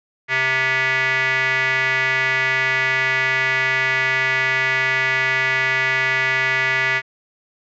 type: tone with band-pass filter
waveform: square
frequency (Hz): 131.3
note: C3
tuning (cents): +6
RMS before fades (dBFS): -19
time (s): 0.28-7.02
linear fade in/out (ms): 50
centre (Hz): 2000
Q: 4.9
effects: resampled to 16000 Hz